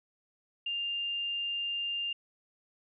sine tone, 2800 Hz, F7, 4 cents sharp, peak -31 dBFS, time 0.66-2.13 s, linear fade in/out 5 ms, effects none

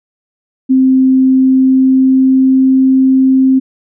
sine tone with pitch glide, 261.6 to 263.3 Hz, C4 to C4, 0 to +11 cents, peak -5 dBFS, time 0.69-3.6 s, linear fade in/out 20 ms, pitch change +11 cents, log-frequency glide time 1.17-2.79 s, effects none

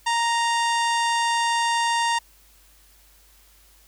harmonic tone with a mistuned harmonic, 932.3 Hz, A#5, in tune, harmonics 1 / 2 / 3 / 4 / 5 / 6 / 7 / 8 / 9 / 10, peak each -21 / -27 / -31 / -33 / -35 / -37 / -38 / -39 / -40 / -41 dBFS, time 0.06-2.19 s, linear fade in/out 10 ms, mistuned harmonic 4, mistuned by -59 cents, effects added 50 Hz sine -56 dBFS peak until 3.87 s + white hiss -56 dBFS RMS until 3.87 s

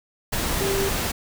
sine tone in noise, 392 Hz, G4, in tune, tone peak -23 dBFS, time 0.6-0.89 s, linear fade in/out 10 ms, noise pink, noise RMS -25 dBFS, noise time 0.32-1.12 s, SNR -1 dB, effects none

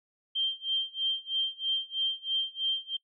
sine tone with tremolo, 3156 Hz, G7, 11 cents sharp, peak -24 dBFS, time 0.35-2.97 s, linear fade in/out 10 ms, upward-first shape sine, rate 3.1 Hz, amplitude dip 95%, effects noise-tail reverb RT60 0.1 s tail -23 dB re dry

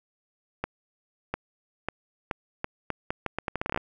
accelerating click train, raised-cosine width 0.5 ms, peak -13 dBFS, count 18, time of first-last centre 0.64-3.775 s, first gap 700 ms, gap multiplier 0.78, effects none

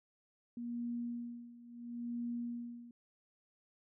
sine tone with tremolo, 238 Hz, A#3, 36 cents sharp, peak -36 dBFS, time 0.57-2.91 s, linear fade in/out 2 ms, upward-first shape sine, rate 0.73 Hz, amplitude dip 85%, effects none

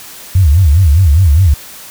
sine tone with vibrato, 82.41 Hz, E2, in tune, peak -4 dBFS, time 0.35-1.54 s, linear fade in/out 5 ms, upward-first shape sine, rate 4.9 Hz, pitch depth 290 cents each way, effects white hiss -32 dBFS RMS until 1.9 s

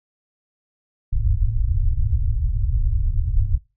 pink low-pass noise, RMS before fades -19 dBFS, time 1.12-3.58 s, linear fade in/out 10 ms, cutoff 110 Hz, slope 48 dB/octave, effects noise-tail reverb RT60 0.3 s tail -24 dB re dry

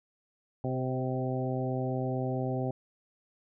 harmonic tone with a mistuned harmonic, 128.9 Hz, C3, 26 cents flat, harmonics 1 / 2 / 3 / 4 / 5 / 6, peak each -32 / -35 / -37 / -38 / -39 / -40 dBFS, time 0.64-2.71 s, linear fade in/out 2 ms, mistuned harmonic 4, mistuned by +15 cents, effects none

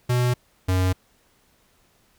square tone pair in turn, 123.47 / 92.5 Hz, B2 / F#2, 0 / 0 cents, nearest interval perfect fourth, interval 500 cents, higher first, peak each -19 dBFS, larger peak neither, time 0.09-0.34 / 0.68-0.93 s, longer neither, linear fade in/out 10 ms, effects pink hiss -62 dBFS RMS until 2.18 s

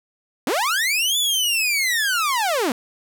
sawtooth linear two-way sweep, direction up then down, 217.8 to 3511 to 217.8 Hz, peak -15 dBFS, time 0.47-2.72 s, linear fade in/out 2 ms, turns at 1.18 s, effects none

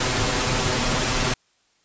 pink noise with comb filter, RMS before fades -22 dBFS, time 0-1.34 s, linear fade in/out 5 ms, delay 7.9 ms, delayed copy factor +0.8, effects white hiss -64 dBFS RMS until 1.84 s + resampled to 16000 Hz

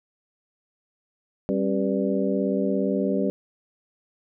harmonic tone with a mistuned harmonic, 98 Hz, G2, in tune, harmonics 2 / 3 / 4 / 5 / 6, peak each -25 / -27 / -28 / -29 / -30 dBFS, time 1.49-3.3 s, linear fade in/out 0 ms, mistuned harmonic 3, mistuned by -130 cents, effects none

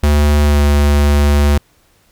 square tone with pitch glide, 73.7 to 72.48 Hz, D2 to D2, +7 to -22 cents, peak -9 dBFS, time 0.03-1.58 s, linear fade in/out 5 ms, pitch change -29 cents, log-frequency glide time 0.43-0.61 s, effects pink hiss -54 dBFS RMS until 2.11 s

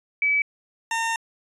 sine / 20% pulse tone pair in turn, 2292 / 911.4 Hz, D7 / A#5, -43 / -39 cents, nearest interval octave + major third, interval 1596 cents, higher first, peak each -18 dBFS, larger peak neither, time 0.22-0.42 / 0.91-1.16 s, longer second, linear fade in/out 2 ms, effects resampled to 24000 Hz

